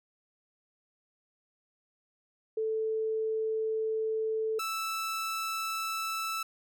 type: tone pair in turn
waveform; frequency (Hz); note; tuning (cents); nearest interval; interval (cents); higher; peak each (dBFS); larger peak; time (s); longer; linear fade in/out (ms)
sine / sawtooth; 440 / 1318.5; A4 / E6; 0 / 0; octave + perfect fifth; 1900; second; -28; neither; 2.57-4.59 / 4.59-6.43; first; 5
effects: none